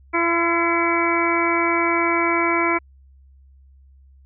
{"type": "harmonic tone with a mistuned harmonic", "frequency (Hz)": 338.7, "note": "E4", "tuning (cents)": 47, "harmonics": [1, 2, 3, 4, 5, 6, 7], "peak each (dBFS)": [-22, -27, -23, -25, -32, -27, -23], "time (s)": [0.13, 2.79], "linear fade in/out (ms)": 20, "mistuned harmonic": 7, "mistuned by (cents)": -64, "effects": ["added 67 Hz sine -47 dBFS peak until 4.25 s"]}